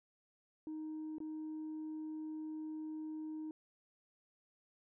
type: tone with dropouts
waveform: sine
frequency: 311.4 Hz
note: D#4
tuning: 2 cents sharp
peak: -39 dBFS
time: 0.67-3.51 s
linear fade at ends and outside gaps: 1 ms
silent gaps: 1.183-1.203 s
effects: tanh soft clip ceiling -39 dBFS